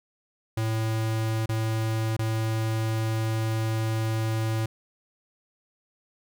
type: tone with dropouts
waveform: square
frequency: 111.1 Hz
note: A2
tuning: 17 cents sharp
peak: -25 dBFS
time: 0.57-4.66 s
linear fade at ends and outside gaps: 5 ms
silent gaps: 1.459-1.491 / 2.167-2.19 s
effects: none